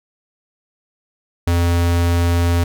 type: tone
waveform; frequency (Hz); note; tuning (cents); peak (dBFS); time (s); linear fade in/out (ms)
square; 86; F2; -26; -14; 1.47-2.64; 5
effects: none